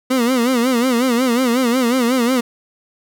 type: tone with vibrato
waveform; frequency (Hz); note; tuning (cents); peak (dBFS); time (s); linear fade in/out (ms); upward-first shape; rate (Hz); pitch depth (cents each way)
30% pulse; 246.8; B3; -1; -11; 0.1-2.41; 10; sine; 5.5; 120
effects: none